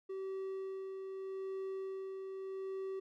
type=tone with tremolo; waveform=triangle; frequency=383.9 Hz; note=G4; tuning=36 cents flat; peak=-36 dBFS; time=0.09-3 s; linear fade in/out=10 ms; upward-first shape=sine; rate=0.81 Hz; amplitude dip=35%; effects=none